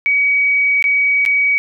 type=tone with dropouts; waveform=sine; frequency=2265 Hz; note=C#7; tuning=37 cents sharp; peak=-11 dBFS; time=0.06-1.58 s; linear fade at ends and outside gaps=0 ms; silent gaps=0.825-0.841 / 1.252-1.261 s; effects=none